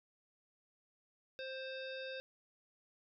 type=harmonic tone; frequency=526 Hz; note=C5; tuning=9 cents sharp; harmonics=1 / 3 / 5 / 7 / 9 / 10; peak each=-44 / -49 / -51 / -51 / -57 / -63 dBFS; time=1.39-2.2 s; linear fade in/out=0 ms; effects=none